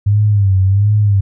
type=tone with vibrato; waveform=sine; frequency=100 Hz; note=G2; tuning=35 cents sharp; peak=-8 dBFS; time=0.06-1.21 s; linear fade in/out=10 ms; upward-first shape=sine; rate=1.4 Hz; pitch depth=96 cents each way; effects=none